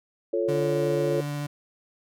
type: chord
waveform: sine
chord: F augmented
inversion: none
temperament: equal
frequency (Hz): 349.2 / 440 / 554.4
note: F4 / A4 / C#5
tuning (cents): 0 / 0 / 0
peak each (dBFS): -27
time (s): 0.33-1.21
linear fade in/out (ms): 5
type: tone with vibrato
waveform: 35% pulse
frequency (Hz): 145.7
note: D3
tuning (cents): -13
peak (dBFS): -27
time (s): 0.48-1.47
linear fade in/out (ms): 10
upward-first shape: sine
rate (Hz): 14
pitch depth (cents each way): 8
effects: none